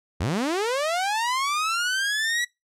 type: linear sweep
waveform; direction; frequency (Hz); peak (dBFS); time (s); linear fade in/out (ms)
sawtooth; up; 67.8 to 1954; -19; 0.2-2.45; 10
effects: noise-tail reverb RT60 0.2 s tail -23 dB re dry + low-pass 9000 Hz 12 dB/octave